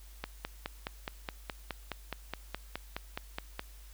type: click train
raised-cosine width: 0.3 ms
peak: -19 dBFS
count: 17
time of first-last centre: 0.24-3.594 s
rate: 4.77 Hz
effects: added 50 Hz sine -49 dBFS peak until 3.93 s + white hiss -59 dBFS RMS until 3.93 s